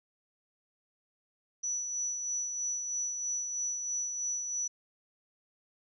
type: tone with tremolo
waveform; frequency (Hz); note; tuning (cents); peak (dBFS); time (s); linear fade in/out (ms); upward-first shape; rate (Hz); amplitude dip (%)
sine; 5920; F#8; 0; -30; 1.63-4.68; 10; sine; 3.1; 40
effects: none